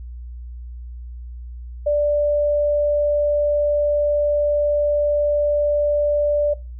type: tone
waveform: sine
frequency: 587.3 Hz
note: D5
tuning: in tune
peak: -15 dBFS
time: 1.86-6.54 s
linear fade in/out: 10 ms
effects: noise-tail reverb RT60 0.3 s tail -21 dB re dry + added 60 Hz sine -31 dBFS peak until 6.79 s